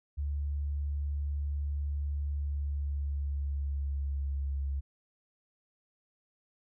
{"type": "tone with pitch glide", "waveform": "sine", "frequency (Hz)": [72, 69.11], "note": ["D2", "C#2"], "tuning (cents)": [-34, -5], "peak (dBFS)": -30, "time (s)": [0.17, 4.81], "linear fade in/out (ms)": 20, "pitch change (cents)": -71, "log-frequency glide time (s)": [2.31, 4.62], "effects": []}